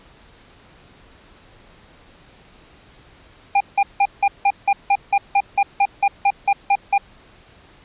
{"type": "tone bursts", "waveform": "square", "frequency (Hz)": 800, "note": "G5", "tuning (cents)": 35, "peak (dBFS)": -13, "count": 16, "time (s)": [3.55, 6.98], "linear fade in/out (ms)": 5, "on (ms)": 55, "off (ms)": 170, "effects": ["pink hiss -49 dBFS RMS until 7.84 s", "resampled to 8000 Hz"]}